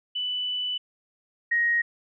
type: tone pair in turn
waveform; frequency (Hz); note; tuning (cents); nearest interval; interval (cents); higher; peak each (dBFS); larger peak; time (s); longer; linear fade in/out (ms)
sine; 2983 / 1879.2; F#7 / A#6; +13 / +13; minor sixth; 800; first; -26 / -20; second; 0.15-0.78 / 1.51-1.82; first; 10
effects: none